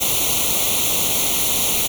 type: noise with comb filter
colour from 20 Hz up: white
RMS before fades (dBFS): -19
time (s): 0-1.88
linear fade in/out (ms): 20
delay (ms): 0.3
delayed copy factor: +0.9
effects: none